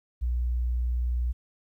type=tone; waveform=sine; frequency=60.6 Hz; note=B1; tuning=32 cents flat; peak=-24 dBFS; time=0.21-1.33 s; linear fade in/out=20 ms; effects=11-bit